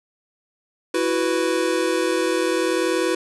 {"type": "chord", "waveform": "square", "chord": "E suspended second", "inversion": "none", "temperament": "equal", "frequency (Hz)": [329.6, 370, 493.9], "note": ["E4", "F#4", "B4"], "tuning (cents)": [0, 0, 0], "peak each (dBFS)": -24, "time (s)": [0.94, 3.15], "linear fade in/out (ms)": 5, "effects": ["resampled to 24000 Hz", "7-bit"]}